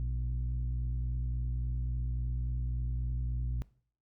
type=tone pair together; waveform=sine; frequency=58.73 / 122.3 Hz; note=A#1 / B2; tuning=+14 / -16 cents; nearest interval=octave + minor second; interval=1270 cents; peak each=-30 / -35 dBFS; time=0-3.62 s; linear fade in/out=0 ms; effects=noise-tail reverb RT60 0.5 s tail -22 dB re dry + tanh soft clip ceiling -27 dBFS